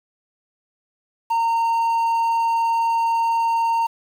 triangle tone with quantisation, 919 Hz, A#5, 25 cents flat, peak -15 dBFS, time 1.3-3.87 s, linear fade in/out 10 ms, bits 7, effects none

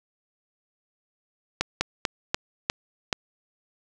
slowing click train, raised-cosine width 0.2 ms, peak -5 dBFS, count 6, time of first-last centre 1.61-3.128 s, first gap 200 ms, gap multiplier 1.21, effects none

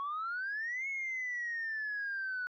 sine exponential two-way sweep, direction up then down, 1100 to 2200 to 1468 Hz, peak -33 dBFS, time 0-2.47 s, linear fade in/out 0 ms, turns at 0.88 s, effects tanh soft clip ceiling -31 dBFS

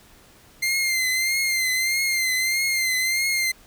sawtooth tone with vibrato, 2093 Hz, C7, in tune, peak -17 dBFS, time 0.62-3.52 s, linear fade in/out 10 ms, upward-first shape triangle, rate 1.6 Hz, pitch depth 58 cents each way, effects pink hiss -52 dBFS RMS until 3.66 s

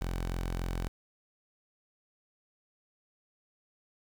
sawtooth tone, 43.65 Hz, F1, in tune, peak -28 dBFS, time 0.01-0.88 s, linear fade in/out 0 ms, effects 9-bit

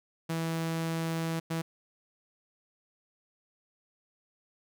sawtooth tone bursts at uneven times, 163.8 Hz, E3, 11 cents flat, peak -26 dBFS, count 2, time 0.29-1.4 / 1.5-1.62 s, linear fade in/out 10 ms, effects none

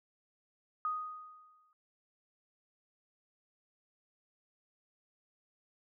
sine tone with exponential decay, 1244.5 Hz, D#6, in tune, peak -30 dBFS, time 0.85-1.73 s, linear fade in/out 1 ms, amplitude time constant 190 ms, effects none

